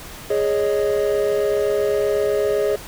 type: chord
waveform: triangle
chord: Ab suspended fourth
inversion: none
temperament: equal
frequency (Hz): 415.3 / 554.4 / 622.3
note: Ab4 / Db5 / Eb5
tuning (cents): 0 / 0 / 0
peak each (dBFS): -17 / -21 / -22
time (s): 0.3-2.76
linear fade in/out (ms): 5
effects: pink hiss -37 dBFS RMS until 2.87 s